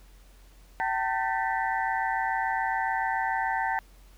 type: tone cluster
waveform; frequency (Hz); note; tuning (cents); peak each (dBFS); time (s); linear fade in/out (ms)
sine; 769 / 896 / 1547 / 1782 / 1960; G5 / A5 / G6 / A6 / B6; -33 / +31 / -23 / +22 / -14; -30 / -29 / -34 / -34 / -36; 0.8-3.79; 0
effects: added 45 Hz sine -51 dBFS peak until 4.17 s + pink hiss -60 dBFS RMS until 4.17 s